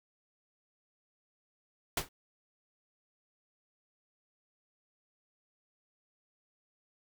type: noise with exponential decay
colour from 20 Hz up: pink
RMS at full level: -26 dBFS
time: 1.97-2.09 s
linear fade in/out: 5 ms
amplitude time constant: 26 ms
effects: none